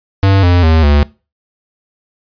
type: tone with pitch steps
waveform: square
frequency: 97.5 / 88.38 / 80.11 / 72.62 Hz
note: G2 / F2 / E2 / D2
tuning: -9 / +21 / -49 / -19 cents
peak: -7 dBFS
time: 0.23-1.03 s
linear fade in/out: 0 ms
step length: 200 ms
effects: noise-tail reverb RT60 0.3 s tail -22 dB re dry + resampled to 11025 Hz